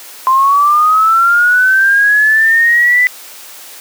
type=linear sweep; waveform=sine; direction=up; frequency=1036 to 2001 Hz; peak=-6 dBFS; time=0.27-3.07 s; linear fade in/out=0 ms; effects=white hiss -33 dBFS RMS until 3.8 s + high-pass 400 Hz 12 dB/octave